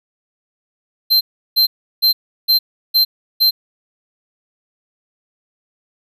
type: tone bursts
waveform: square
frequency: 4127 Hz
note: C8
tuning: 25 cents flat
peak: -10 dBFS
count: 6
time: 1.1-3.51 s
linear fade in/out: 20 ms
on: 110 ms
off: 350 ms
effects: none